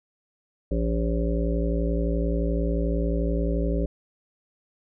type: harmonic tone with a mistuned harmonic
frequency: 57 Hz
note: A#1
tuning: 38 cents flat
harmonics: 1 / 3 / 5 / 7 / 9 / 10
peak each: -24 / -29 / -31 / -32 / -34 / -34 dBFS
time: 0.71-3.86 s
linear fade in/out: 5 ms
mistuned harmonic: 10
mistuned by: -17 cents
effects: none

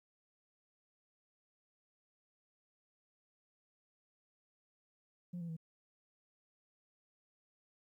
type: tone with pitch steps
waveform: sine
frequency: 176.2 / 169.12 / 162.32 Hz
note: F3 / E3 / E3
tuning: +16 / +45 / -26 cents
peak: -38 dBFS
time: 5.33-5.567 s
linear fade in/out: 10 ms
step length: 79 ms
effects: tanh soft clip ceiling -38 dBFS + 13-bit

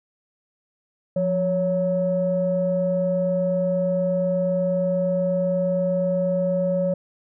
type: tone pair together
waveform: sine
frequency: 176.21 / 557 Hz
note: F3 / C#5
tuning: +16 / +8 cents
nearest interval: octave + minor sixth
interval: 1992 cents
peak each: -23 / -20 dBFS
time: 1.16-6.94 s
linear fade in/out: 5 ms
effects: tanh soft clip ceiling -12 dBFS

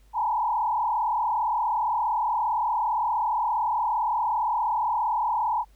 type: tone with frequency modulation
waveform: sine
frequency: 911 Hz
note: A#5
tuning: 40 cents flat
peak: -22 dBFS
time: 0.13-5.65 s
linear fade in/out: 50 ms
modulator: 37.3 Hz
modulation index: 2.1
effects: added 50 Hz sine -53 dBFS peak until 5.75 s + pink hiss -65 dBFS RMS until 5.75 s

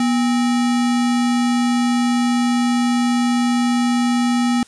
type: tone with sample-and-hold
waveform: sine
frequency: 242.5 Hz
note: B3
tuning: 31 cents flat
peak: -14 dBFS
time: 0-4.63 s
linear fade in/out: 2 ms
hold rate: 1050 Hz
effects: white hiss -48 dBFS RMS until 4.67 s + resampled to 22050 Hz

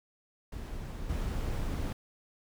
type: noise with level steps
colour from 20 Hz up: brown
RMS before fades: -39 / -33 dBFS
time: 0.52-1.93 s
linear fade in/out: 5 ms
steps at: 1.09 s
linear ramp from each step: 10 ms
effects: none

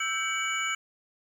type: tone cluster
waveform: sine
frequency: 1319 / 1571 / 2268 / 2952 / 6940 Hz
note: E6 / G6 / C#7 / F#7 / A8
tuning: +1 / +3 / +39 / -5 / -25 cents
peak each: -33 / -35 / -31 / -35 / -36 dBFS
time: 0-0.75 s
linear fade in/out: 5 ms
effects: 9-bit

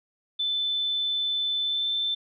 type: tone with pitch glide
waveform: sine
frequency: 3520 to 3544 Hz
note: A7 to A7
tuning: 0 to +12 cents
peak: -24 dBFS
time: 0.39-2.15 s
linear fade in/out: 10 ms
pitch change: +12 cents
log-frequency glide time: 1.63-1.89 s
effects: none

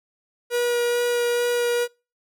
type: tone with vibrato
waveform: 45% pulse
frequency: 480.9 Hz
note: B4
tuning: 46 cents flat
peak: -20 dBFS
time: 0.5-1.88 s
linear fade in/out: 50 ms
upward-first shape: sine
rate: 2.3 Hz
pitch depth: 8 cents each way
effects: noise-tail reverb RT60 0.3 s tail -25 dB re dry

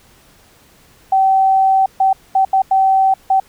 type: tone bursts at uneven times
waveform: sine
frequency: 769 Hz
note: G5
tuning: 33 cents flat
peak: -9 dBFS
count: 6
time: 1.12-1.86 / 2-2.13 / 2.35-2.45 / 2.53-2.62 / 2.71-3.14 / 3.3-3.4 s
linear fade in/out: 5 ms
effects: pink hiss -49 dBFS RMS until 3.48 s

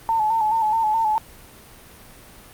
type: tone with vibrato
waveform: sine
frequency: 880 Hz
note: A5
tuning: in tune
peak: -17 dBFS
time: 0.09-1.18 s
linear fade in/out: 0 ms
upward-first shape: square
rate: 4.7 Hz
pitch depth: 46 cents each way
effects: pink hiss -45 dBFS RMS until 2.53 s + Opus 32 kbps

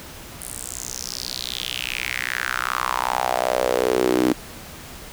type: tone with high-pass filter sweep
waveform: sawtooth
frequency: 62.6 Hz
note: B1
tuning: 24 cents sharp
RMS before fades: -24 dBFS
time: 0.41-4.33 s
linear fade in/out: 5 ms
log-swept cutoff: 9900 to 290 Hz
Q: 4.4
effects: pink hiss -39 dBFS RMS until 5.12 s

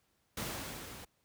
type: noise with level ramp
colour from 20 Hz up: pink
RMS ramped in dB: -37 to -49 dBFS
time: 0.37-1.05 s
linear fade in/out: 5 ms
effects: pink hiss -75 dBFS RMS until 1.24 s + high-pass 60 Hz 12 dB/octave

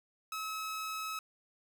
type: tone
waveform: sawtooth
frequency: 1288 Hz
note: E6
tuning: 41 cents flat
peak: -33 dBFS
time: 0.32-1.19 s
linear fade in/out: 2 ms
effects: none

